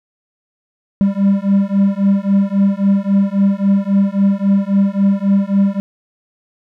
triangle beating tone pair, 196 / 199.7 Hz, G3 / G3, 0 / +32 cents, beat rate 3.7 Hz, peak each -12 dBFS, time 1.01-5.8 s, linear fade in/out 0 ms, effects none

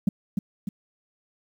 sine tone with echo, 197.6 Hz, G3, 14 cents sharp, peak -15 dBFS, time 0.07-0.09 s, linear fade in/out 5 ms, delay 300 ms, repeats 2, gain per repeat -5 dB, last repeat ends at 0.69 s, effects tanh soft clip ceiling -12 dBFS + 9-bit

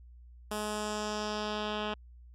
10% pulse tone with low-pass filter sweep, 211.4 Hz, G#3, 31 cents sharp, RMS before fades -35 dBFS, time 0.51-1.94 s, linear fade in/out 5 ms, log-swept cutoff 11000 to 2900 Hz, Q 2, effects added 60 Hz sine -50 dBFS peak until 2.34 s

